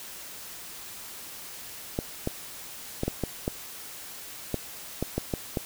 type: clicks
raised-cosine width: 2 ms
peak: -13 dBFS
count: 11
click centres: 1.989 / 2.274 / 3.034 / 3.08 / 3.237 / 3.479 / 4.543 / 5.026 / 5.18 / 5.338 / 5.572 s
effects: white hiss -42 dBFS RMS until 5.65 s